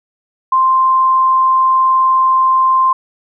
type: tone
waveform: sine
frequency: 1046.5 Hz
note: C6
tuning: in tune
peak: -8 dBFS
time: 0.52-2.93 s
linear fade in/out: 5 ms
effects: none